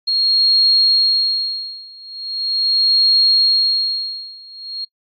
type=tone with tremolo; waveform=sine; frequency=4268 Hz; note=C8; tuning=34 cents sharp; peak=-9 dBFS; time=0.07-4.85 s; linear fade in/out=10 ms; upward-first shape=sine; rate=0.4 Hz; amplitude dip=95%; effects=noise-tail reverb RT60 0.1 s tail -26 dB re dry + MP3 32 kbps